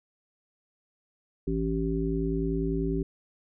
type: harmonic tone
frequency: 55.2 Hz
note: A1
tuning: 6 cents sharp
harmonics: 1 / 3 / 5 / 7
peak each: -31 / -31 / -31 / -31 dBFS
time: 1.47-3.03 s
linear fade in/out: 5 ms
effects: none